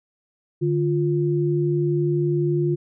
sine tone pair together, 148.01 / 350 Hz, D3 / F4, +14 / +4 cents, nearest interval octave + minor third, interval 1490 cents, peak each -21 dBFS, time 0.61-2.76 s, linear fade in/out 20 ms, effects none

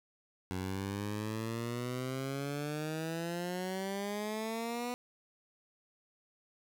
15% pulse exponential sweep, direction up, 91.1 to 246.9 Hz, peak -29 dBFS, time 0.51-4.94 s, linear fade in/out 0 ms, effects none

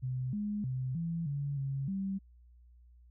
sine tone with pitch steps, 127.9 / 207.7 / 128.9 / 167 / 142.1 / 136.7 / 194 Hz, C3 / G#3 / C3 / E3 / C#3 / C#3 / G3, -39 / 0 / -26 / +23 / +43 / -24 / -18 cents, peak -32 dBFS, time 0.02-2.19 s, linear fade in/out 20 ms, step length 310 ms, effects added 60 Hz sine -56 dBFS peak until 3.1 s

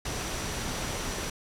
sine tone in noise, 5860 Hz, F#8, 18 cents flat, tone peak -44 dBFS, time 0.05-1.3 s, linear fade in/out 5 ms, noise pink, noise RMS -33 dBFS, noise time 0.05-1.3 s, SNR -14 dB, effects low-pass 10000 Hz 12 dB/octave

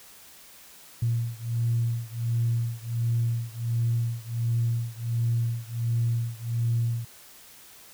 sine beating tone pair, 116.3 / 117.7 Hz, A#2 / A#2, -4 / +17 cents, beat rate 1.4 Hz, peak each -26 / -27 dBFS, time 1.02-7.05 s, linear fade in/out 5 ms, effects tanh soft clip ceiling -16 dBFS + white hiss -50 dBFS RMS until 7.93 s

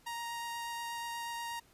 sawtooth tone with vibrato, 936 Hz, A#5, 7 cents sharp, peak -34 dBFS, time 0.06-1.6 s, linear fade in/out 10 ms, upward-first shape triangle, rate 8.3 Hz, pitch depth 9 cents each way, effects pink hiss -65 dBFS RMS until 1.73 s + resampled to 32000 Hz

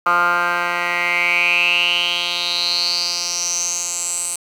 10% pulse tone with band-pass filter sweep, 174.6 Hz, F3, in tune, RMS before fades -19 dBFS, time 0.06-4.36 s, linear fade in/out 5 ms, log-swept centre 1300 to 8600 Hz, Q 7.5, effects 7-bit

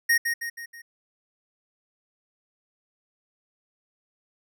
square tone with echo, 1864.7 Hz, A#6, in tune, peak -18 dBFS, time 0.09-0.18 s, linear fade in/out 10 ms, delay 160 ms, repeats 4, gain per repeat -6 dB, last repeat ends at 0.82 s, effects none

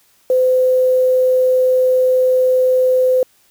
sine tone with quantisation, 511 Hz, C5, 41 cents flat, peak -10 dBFS, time 0.3-3.23 s, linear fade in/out 2 ms, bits 6, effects white hiss -55 dBFS RMS until 3.5 s

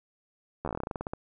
slowing click train, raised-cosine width 1 ms, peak -19 dBFS, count 16, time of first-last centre 0.65-1.135 s, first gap 12 ms, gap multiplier 1.13, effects none

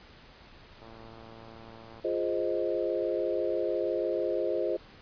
click train, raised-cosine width 1 ms, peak -36 dBFS, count 134, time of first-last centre 0.82-1.997 s, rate 113 Hz
sine chord, F minor seventh, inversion none, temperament equal, 349.2 / 415.3 / 523.3 / 622.3 Hz, F4 / Ab4 / C5 / Eb5, 0 / 0 / 0 / 0 cents, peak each -32 / -33 / -32 / -33 dBFS, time 2.04-4.77 s, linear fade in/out 10 ms
effects pink hiss -53 dBFS RMS until 5.01 s + resampled to 11025 Hz

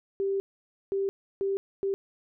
sine tone bursts at uneven times, 392 Hz, G4, in tune, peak -25 dBFS, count 4, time 0.2-0.4 / 0.92-1.09 / 1.41-1.57 / 1.83-1.94 s, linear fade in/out 0 ms, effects none

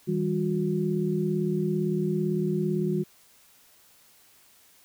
sine tone cluster, 160 / 197.8 / 361.7 Hz, D#3 / G3 / F#4, +49 / +16 / -39 cents, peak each -28 dBFS, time 0.07-3.04 s, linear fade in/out 20 ms, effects white hiss -58 dBFS RMS until 4.84 s

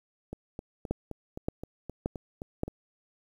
two click trains, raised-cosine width 2 ms, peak -15 / -24 dBFS, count 4 / 10, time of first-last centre 0.91-2.634 / 0.33-2.68 s, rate 1.74 / 3.83 Hz, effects 9-bit

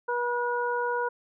harmonic tone, 483.7 Hz, B4, 36 cents flat, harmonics 1 / 2 / 3, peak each -29 / -29 / -32 dBFS, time 0.08-1.09 s, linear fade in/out 10 ms, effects none

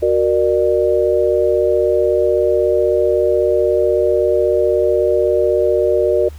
sine chord, Gb augmented, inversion none, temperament equal with one note detuned, 370 / 466.2 / 597.6 Hz, Gb4 / Bb4 / D5, 0 / 0 / +30 cents, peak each -16 dBFS, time 0.02-6.29 s, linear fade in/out 10 ms, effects added 75 Hz sine -31 dBFS peak until 6.38 s + pink hiss -47 dBFS RMS until 6.38 s

